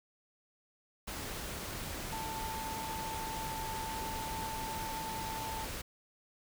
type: tone in noise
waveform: sine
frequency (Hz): 887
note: A5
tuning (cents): +14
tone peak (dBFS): -39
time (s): 2.12-5.65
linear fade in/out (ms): 10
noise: pink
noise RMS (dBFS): -41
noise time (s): 1.07-5.82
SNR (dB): -1
effects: none